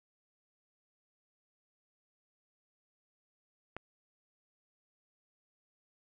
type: click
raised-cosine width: 0.5 ms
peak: -25 dBFS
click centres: 3.766 s
effects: none